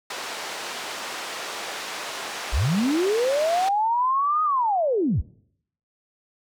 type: band-pass noise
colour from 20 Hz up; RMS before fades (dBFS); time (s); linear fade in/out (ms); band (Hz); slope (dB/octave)
pink; -33; 0.1-3.69; 5; 550 to 6700; 12
type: linear two-way sweep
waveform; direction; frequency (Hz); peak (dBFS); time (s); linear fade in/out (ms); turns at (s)
sine; up then down; 40.91 to 1257 to 40.91; -19; 2.52-5.22; 20; 4.43
effects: noise-tail reverb RT60 0.7 s tail -22 dB re dry